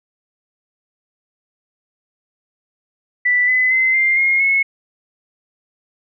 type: tone with pitch steps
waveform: sine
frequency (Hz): 1975.5 / 2016 / 2057 / 2099 / 2142 / 2186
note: B6 / B6 / C7 / C7 / C7 / C#7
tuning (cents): 0 / +35 / -30 / +5 / +40 / -25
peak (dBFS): -12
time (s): 3.25-4.63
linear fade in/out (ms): 10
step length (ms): 230
effects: none